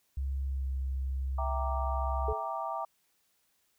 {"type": "tone with pitch glide", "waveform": "sine", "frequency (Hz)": [67.7, 66.31], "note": ["C#2", "C2"], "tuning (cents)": [-40, 24], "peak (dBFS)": -30, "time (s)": [0.17, 2.33], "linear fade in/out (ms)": 5, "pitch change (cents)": -36, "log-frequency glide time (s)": [0.45, 0.7]}
{"type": "chord", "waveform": "sine", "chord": "E half-diminished seventh", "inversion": "none", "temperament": "equal", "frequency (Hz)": [659.3, 784, 932.3, 1174.7], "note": ["E5", "G5", "Bb5", "D6"], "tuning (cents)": [0, 0, 0, 0], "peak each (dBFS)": -38, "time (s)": [1.38, 2.85], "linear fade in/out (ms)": 5}
{"type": "tone with exponential decay", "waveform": "sine", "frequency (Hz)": 434.1, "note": "A4", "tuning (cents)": -23, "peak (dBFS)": -28, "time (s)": [2.28, 2.51], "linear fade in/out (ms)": 5, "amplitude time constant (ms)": 49}
{"effects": ["white hiss -73 dBFS RMS until 3.78 s"]}